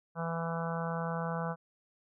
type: harmonic tone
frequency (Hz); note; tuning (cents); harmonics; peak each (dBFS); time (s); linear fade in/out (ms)
166.3; E3; +16; 1 / 3 / 4 / 5 / 6 / 7 / 8 / 9; -35 / -40 / -41 / -42 / -43 / -43 / -44 / -45; 0.15-1.56; 50
effects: none